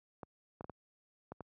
clicks, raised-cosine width 1 ms, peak -30 dBFS, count 6, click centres 0.232 / 0.609 / 0.644 / 0.697 / 1.32 / 1.407 s, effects high-pass 80 Hz 12 dB/octave

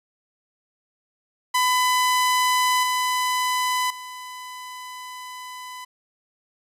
sawtooth tone with level steps, 1003 Hz, B5, 26 cents sharp, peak -14 / -17 / -31 dBFS, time 1.54-5.85 s, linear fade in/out 10 ms, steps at 2.83 / 3.9 s, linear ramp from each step 5 ms, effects resampled to 32000 Hz

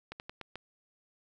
slowing click train, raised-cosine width 0.3 ms, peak -25 dBFS, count 5, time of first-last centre 0.12-0.556 s, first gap 79 ms, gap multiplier 1.22, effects none

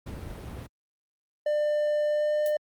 brown noise, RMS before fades -34 dBFS, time 0.06-0.67 s, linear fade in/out 10 ms
triangle tone with pitch glide, 597 to 601.8 Hz, D5 to D5, +28 to +42 cents, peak -21 dBFS, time 1.46-2.57 s, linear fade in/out 5 ms, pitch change +14 cents, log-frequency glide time 2.06-2.41 s
violet noise with exponential decay, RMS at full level -34 dBFS, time 2.46-2.55 s, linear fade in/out 0 ms, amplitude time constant 19 ms
effects high-pass 60 Hz 12 dB/octave + Opus 48 kbps

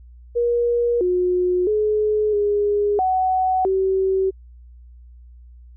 sine tone with pitch steps, 476.2 / 361.1 / 425 / 411.5 / 748 / 382 Hz, A#4 / F#4 / G#4 / G#4 / F#5 / G4, +37 / -42 / +40 / -16 / +19 / -45 cents, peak -16 dBFS, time 0.35-4.31 s, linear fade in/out 20 ms, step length 660 ms, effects added 60 Hz sine -41 dBFS peak until 5.76 s

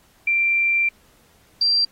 sine tone pair in turn, 2360 / 4720 Hz, D7 / D8, +8 / +8 cents, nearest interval octave, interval 1200 cents, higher second, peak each -16 / -15 dBFS, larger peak second, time 0.27-0.89 / 1.61-1.85 s, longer first, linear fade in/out 5 ms, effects pink hiss -57 dBFS RMS until 1.91 s + AAC 48 kbps

